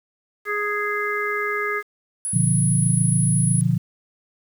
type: harmonic tone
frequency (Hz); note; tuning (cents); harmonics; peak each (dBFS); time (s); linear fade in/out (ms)
415.3; G#4; 0; 1 / 3 / 4 / 5; -27 / -27 / -27 / -27; 0.45-1.83; 50
type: tone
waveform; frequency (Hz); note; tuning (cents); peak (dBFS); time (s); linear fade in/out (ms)
sine; 10220; D#9; +45; -23; 2.25-3.61; 0
type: chord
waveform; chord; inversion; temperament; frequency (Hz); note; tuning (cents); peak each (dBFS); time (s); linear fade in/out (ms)
sine; B diminished; none; equal with one note detuned; 120.58 / 146.83 / 174.61; B2 / D3 / F3; -41 / 0 / 0; -21; 2.33-3.78; 10
effects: 8-bit